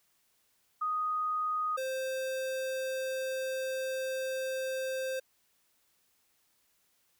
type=tone pair in turn; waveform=sine / square; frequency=1244.5 / 524.2 Hz; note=D#6 / C5; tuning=0 / +3 cents; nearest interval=octave + minor third; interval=1497 cents; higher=first; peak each=-29 / -33 dBFS; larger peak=first; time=0.81-1.77 / 1.77-5.2 s; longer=second; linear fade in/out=10 ms; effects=white hiss -72 dBFS RMS until 7.19 s